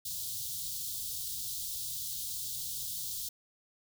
white band-stop noise, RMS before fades -38 dBFS, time 0.05-3.29 s, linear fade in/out 5 ms, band 160 to 3400 Hz, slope 48 dB/octave, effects none

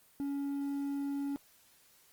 triangle tone with quantisation, 280.9 Hz, C#4, 23 cents sharp, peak -31 dBFS, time 0.2-1.36 s, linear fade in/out 0 ms, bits 10, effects white hiss -64 dBFS RMS until 2.12 s + Opus 24 kbps

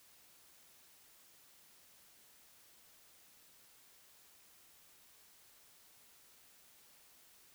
silence, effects white hiss -64 dBFS RMS until 7.54 s

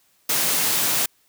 white high-pass noise, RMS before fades -21 dBFS, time 0.29-1.06 s, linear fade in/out 5 ms, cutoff 110 Hz, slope 96 dB/octave, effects white hiss -62 dBFS RMS until 1.28 s

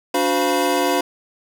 square tone cluster, 288.9 / 365.4 / 515 / 697 / 973 Hz, D4 / F#4 / C5 / F5 / B5, -28 / -22 / -28 / -4 / -26 cents, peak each -24 dBFS, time 0.14-1.01 s, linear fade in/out 5 ms, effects none

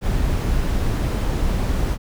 brown noise, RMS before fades -20 dBFS, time 0.01-1.98 s, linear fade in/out 50 ms, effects none

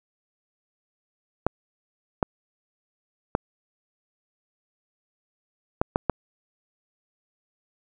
clicks, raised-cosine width 1 ms, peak -6 dBFS, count 6, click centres 1.466 / 2.228 / 3.351 / 5.815 / 5.959 / 6.097 s, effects none

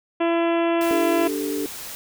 harmonic tone, 336.4 Hz, E4, 35 cents sharp, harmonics 1 / 2 / 3 / 4 / 5 / 6 / 7 / 8 / 9 / 10, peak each -20 / -23 / -29 / -34 / -36 / -38 / -37 / -35 / -42 / -43 dBFS, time 0.2-1.28 s, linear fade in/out 10 ms
white noise, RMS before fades -35 dBFS, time 0.81-1.95 s, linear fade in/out 0 ms
sine chord, D suspended fourth, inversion none, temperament just, 293.7 / 391.6 / 440.5 Hz, D4 / G4 / A4, 0 / -2 / +2 cents, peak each -26 / -29 / -29 dBFS, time 0.91-1.66 s, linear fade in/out 0 ms
effects none

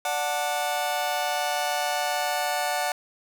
sawtooth chord, D major, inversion none, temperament just, 587.3 / 734.2 / 881 Hz, D5 / F#5 / A5, 0 / -14 / +2 cents, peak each -27 / -23 / -27 dBFS, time 0.05-2.92 s, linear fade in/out 2 ms, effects none

